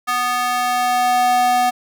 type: tone with high-pass filter sweep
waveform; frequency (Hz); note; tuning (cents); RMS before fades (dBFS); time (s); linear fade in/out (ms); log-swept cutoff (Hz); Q
square; 246.9; B3; 0; -17; 0.07-1.71; 20; 1100 to 640; 3.1
effects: none